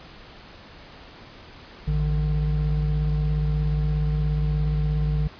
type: tone pair together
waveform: triangle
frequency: 55.84 / 150.6 Hz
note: A1 / D3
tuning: +26 / +44 cents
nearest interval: octave + perfect fourth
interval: 1718 cents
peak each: -21 dBFS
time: 1.87-5.28 s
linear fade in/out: 10 ms
effects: pink hiss -45 dBFS RMS until 5.39 s + resampled to 11025 Hz

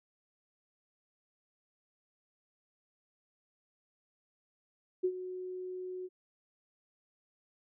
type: tone with ADSR envelope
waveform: sine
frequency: 367.5 Hz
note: F#4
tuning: 12 cents flat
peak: -25 dBFS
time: 5.03-6.09 s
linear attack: 17 ms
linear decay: 66 ms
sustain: -13 dB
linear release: 38 ms
effects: none

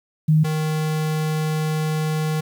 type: tone pair in turn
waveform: sine / square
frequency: 155.56 / 155.56 Hz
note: D#3 / D#3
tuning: 0 / 0 cents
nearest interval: unison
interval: 0 cents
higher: neither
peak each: -12 / -21 dBFS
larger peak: first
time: 0.28-0.44 / 0.44-2.41 s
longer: second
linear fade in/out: 10 ms
effects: 8-bit

